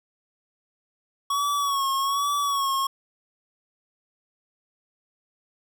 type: tone with vibrato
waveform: square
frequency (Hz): 1116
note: C#6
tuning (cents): +11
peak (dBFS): -23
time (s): 1.3-2.87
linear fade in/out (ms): 5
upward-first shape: sine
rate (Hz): 1.2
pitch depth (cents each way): 54
effects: none